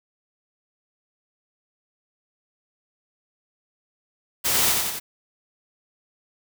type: noise with echo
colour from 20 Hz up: white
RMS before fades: -22 dBFS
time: 4.44-4.73 s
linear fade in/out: 20 ms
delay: 90 ms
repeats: 3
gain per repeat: -3 dB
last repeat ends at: 5 s
effects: none